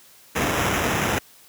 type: noise with sample-and-hold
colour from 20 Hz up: pink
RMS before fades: -22 dBFS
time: 0.35-1.19 s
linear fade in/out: 10 ms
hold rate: 4410 Hz
effects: white hiss -51 dBFS RMS until 1.48 s + high-pass 80 Hz 12 dB/octave